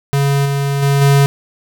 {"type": "tone with level steps", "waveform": "square", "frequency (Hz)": 140, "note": "C#3", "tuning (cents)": 18, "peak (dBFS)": [-12, -15, -11, -8], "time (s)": [0.13, 1.26], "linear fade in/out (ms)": 0, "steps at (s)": [0.45, 0.82, 1.01], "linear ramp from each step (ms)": 10, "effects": []}